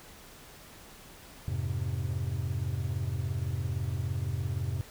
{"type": "chord", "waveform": "triangle", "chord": "F minor", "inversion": "none", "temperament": "just", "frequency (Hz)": [87.31, 104.77, 130.96], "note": ["F2", "Ab2", "C3"], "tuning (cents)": [0, 16, 2], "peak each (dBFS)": -32, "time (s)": [1.48, 4.81], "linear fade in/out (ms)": 0, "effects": ["pink hiss -51 dBFS RMS until 4.9 s"]}